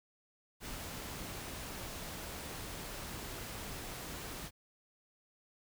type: noise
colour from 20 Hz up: pink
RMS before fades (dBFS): -44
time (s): 0.6-4.51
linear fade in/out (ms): 50
effects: none

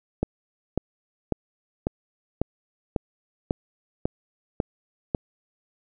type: click train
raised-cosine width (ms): 2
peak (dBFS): -9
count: 10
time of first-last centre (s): 0.23-5.148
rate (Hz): 1.83
effects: none

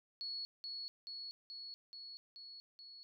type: tone with echo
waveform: sine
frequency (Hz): 4372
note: C#8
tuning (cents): -25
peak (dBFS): -40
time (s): 0.21-0.45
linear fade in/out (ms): 0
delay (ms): 430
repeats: 6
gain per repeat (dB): -2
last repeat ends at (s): 3.03
effects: none

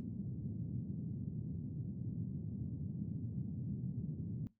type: band-pass noise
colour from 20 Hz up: white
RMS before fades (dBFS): -42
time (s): 0-4.47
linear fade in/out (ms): 0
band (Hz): 100 to 190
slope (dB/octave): 24
effects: noise-tail reverb RT60 0.2 s tail -19 dB re dry

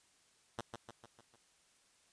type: tone with echo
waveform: 5% pulse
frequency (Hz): 116.1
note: A#2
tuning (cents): -7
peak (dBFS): -27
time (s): 0.58-0.61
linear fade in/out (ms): 5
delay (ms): 150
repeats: 5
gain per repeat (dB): -5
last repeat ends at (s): 1.36
effects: white hiss -70 dBFS RMS until 2.12 s + resampled to 22050 Hz

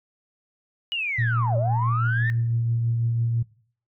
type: linear two-way sweep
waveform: sine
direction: down then up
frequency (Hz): 2938 to 550 to 1842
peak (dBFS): -24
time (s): 0.92-2.3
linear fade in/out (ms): 0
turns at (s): 1.57
type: tone with tremolo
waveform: sine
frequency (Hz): 116.54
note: A#2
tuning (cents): 0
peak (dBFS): -19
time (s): 1.18-3.43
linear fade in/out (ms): 10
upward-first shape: triangle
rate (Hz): 6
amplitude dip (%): 30
effects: noise-tail reverb RT60 0.5 s tail -20 dB re dry + tanh soft clip ceiling -13 dBFS

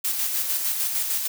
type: noise with tremolo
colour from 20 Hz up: blue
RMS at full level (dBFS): -24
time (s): 0.04-1.28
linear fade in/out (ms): 10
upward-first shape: square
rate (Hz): 6.6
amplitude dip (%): 35
effects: none

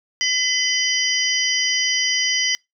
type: tone cluster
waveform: sine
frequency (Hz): 2015 / 3065 / 4878 / 5780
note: B6 / G7 / D#8 / F#8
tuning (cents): +34 / -40 / -35 / -41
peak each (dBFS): -23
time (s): 0.21-2.55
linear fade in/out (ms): 0
effects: noise-tail reverb RT60 0.2 s tail -26 dB re dry

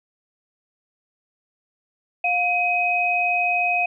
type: tone pair together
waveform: sine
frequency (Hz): 710 / 2523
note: F5 / D#7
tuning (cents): +28 / +23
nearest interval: octave + minor seventh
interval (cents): 2195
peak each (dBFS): -22 / -20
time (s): 2.24-3.86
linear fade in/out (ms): 5
effects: none

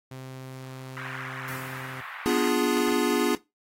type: tone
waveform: sawtooth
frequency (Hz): 130.81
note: C3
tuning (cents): 0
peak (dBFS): -34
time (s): 0.11-2.01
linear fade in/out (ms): 5
type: band-pass noise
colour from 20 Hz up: white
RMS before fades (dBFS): -39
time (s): 0.96-2.5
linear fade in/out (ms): 10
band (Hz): 1000 to 2000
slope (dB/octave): 24
type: noise with exponential decay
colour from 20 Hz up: blue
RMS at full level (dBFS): -41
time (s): 1.48-2.73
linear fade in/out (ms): 1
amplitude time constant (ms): 270
type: chord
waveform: square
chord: B diminished seventh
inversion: none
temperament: equal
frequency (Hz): 246.9 / 293.7 / 349.2 / 415.3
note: B3 / D4 / F4 / Ab4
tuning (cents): 0 / 0 / 0 / 0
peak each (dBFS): -28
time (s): 2.26-3.35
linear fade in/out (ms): 0
effects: noise-tail reverb RT60 0.2 s tail -18 dB re dry + AAC 48 kbps

